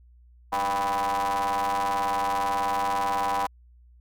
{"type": "ring-modulated tone", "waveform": "40% pulse", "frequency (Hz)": 99.9, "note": "G2", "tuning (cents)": 33, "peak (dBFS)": -20, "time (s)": [0.52, 3.47], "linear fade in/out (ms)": 10, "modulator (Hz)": 890, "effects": ["added 60 Hz sine -51 dBFS peak until 4 s"]}